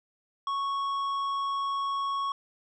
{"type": "tone with tanh clipping", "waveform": "triangle", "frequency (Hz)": 1107, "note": "C#6", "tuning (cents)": -3, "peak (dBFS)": -29, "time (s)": [0.47, 2.32], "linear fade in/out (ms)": 2, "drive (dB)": 12, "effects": []}